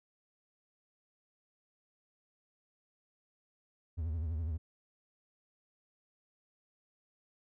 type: tone with vibrato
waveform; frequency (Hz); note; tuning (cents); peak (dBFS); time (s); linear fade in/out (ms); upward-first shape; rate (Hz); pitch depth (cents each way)
triangle; 80.6; E2; -38; -31; 3.97-4.58; 20; triangle; 12; 150
effects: none